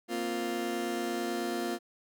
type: chord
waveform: 30% pulse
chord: Bb suspended second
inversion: none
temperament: just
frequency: 233.1 / 262.2 / 349.6 Hz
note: Bb3 / C4 / F4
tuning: 0 / +4 / +2 cents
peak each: -34 / -36 / -31 dBFS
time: 0.08-1.79 s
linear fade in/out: 50 ms
effects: none